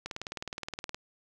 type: click train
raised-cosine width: 0.2 ms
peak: -19 dBFS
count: 18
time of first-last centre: 0.06-0.945 s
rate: 19.2 Hz
effects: none